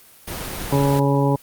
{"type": "noise", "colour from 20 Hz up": "pink", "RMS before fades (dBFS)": -29, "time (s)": [0.27, 1], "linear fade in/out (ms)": 10}
{"type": "harmonic tone", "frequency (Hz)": 139.8, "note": "C#3", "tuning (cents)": 15, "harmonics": [1, 2, 3, 4, 6, 7], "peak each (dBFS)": [-18, -21, -23, -24, -26, -26], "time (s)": [0.72, 1.36], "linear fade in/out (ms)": 5}
{"effects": ["white hiss -48 dBFS RMS until 1.42 s", "Opus 32 kbps"]}